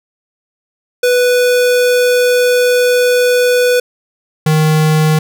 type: tone pair in turn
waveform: square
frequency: 493.9 / 155.57 Hz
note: B4 / D#3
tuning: 0 / 0 cents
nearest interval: octave + minor sixth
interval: 2000 cents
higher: first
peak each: -9 dBFS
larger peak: neither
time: 1.03-3.8 / 4.46-5.19 s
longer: first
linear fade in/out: 5 ms
effects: none